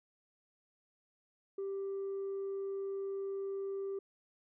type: tone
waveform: sine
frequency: 392 Hz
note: G4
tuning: in tune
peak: -34 dBFS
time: 1.58-3.99 s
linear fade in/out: 5 ms
effects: tanh soft clip ceiling -34 dBFS